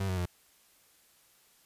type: tone with pitch steps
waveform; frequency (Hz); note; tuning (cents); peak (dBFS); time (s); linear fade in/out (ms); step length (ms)
35% pulse; 96.8 / 92.59 / 88.56; G2 / F#2 / F2; -21 / +2 / +25; -28; 0-0.258; 5; 86
effects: white hiss -64 dBFS RMS until 1.65 s + resampled to 32000 Hz